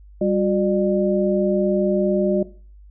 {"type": "tone cluster", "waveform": "sine", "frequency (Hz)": [197.5, 362.2, 600], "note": ["G3", "F#4", "D5"], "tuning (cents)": [13, -37, 37], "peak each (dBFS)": -21, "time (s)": [0.21, 2.43], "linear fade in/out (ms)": 5, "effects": ["noise-tail reverb RT60 0.4 s tail -17 dB re dry", "added 50 Hz sine -42 dBFS peak until 2.9 s"]}